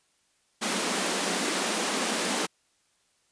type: high-pass noise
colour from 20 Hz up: pink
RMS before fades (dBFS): -28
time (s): 0.61-2.47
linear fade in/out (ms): 20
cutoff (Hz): 180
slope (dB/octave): 96
effects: white hiss -69 dBFS RMS until 3.31 s + resampled to 22050 Hz